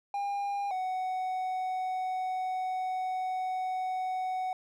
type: tone pair in turn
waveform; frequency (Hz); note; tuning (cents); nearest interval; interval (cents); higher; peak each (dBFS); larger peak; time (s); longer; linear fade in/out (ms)
triangle; 805 / 744.7; G5 / F#5; +46 / +11; minor second; 135; first; -28; neither; 0.14-0.71 / 0.71-4.53; second; 2
effects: none